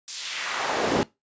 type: noise with high-pass filter sweep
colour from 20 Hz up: brown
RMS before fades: -27 dBFS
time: 0.08-1.03 s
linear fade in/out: 0 ms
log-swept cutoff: 5800 to 240 Hz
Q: 1.2
effects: noise-tail reverb RT60 0.2 s tail -20 dB re dry + resampled to 16000 Hz